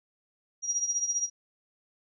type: tone with tremolo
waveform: sine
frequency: 5730 Hz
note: F8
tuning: 44 cents sharp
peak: -23 dBFS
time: 0.62-1.3 s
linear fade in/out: 50 ms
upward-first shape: triangle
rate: 15 Hz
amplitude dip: 80%
effects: none